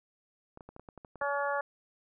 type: clicks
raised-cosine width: 1 ms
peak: -33 dBFS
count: 10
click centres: 0.574 / 0.608 / 0.69 / 0.764 / 0.796 / 0.888 / 0.977 / 1.048 / 1.157 / 1.217 s
type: harmonic tone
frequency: 283.6 Hz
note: C#4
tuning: 40 cents sharp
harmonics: 2 / 3 / 4 / 5 / 6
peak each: -33 / -35 / -36 / -37 / -38 dBFS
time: 1.21-1.61 s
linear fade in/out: 5 ms
effects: none